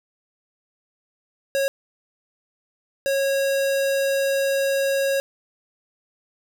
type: tone bursts at uneven times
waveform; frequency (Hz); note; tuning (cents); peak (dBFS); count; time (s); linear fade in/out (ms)
square; 548; C#5; -20; -20; 2; 1.55-1.68 / 3.06-5.2; 0
effects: none